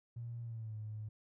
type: tone with pitch glide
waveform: triangle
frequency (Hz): 117.8 to 107.4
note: A#2 to A2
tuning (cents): +19 to -41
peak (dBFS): -37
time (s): 0.16-1.09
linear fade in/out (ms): 10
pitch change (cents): -160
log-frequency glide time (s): 0.42-0.76
effects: tanh soft clip ceiling -39 dBFS